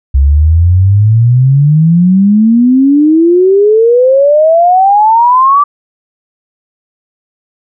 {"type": "exponential sweep", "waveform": "sine", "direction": "up", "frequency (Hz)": [66.1, 1174.7], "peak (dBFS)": -3, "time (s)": [0.14, 5.64], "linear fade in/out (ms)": 10, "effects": []}